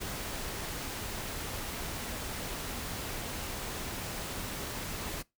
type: noise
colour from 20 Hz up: pink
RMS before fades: -38 dBFS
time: 0-5.23 s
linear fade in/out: 20 ms
effects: noise-tail reverb RT60 0.2 s tail -22 dB re dry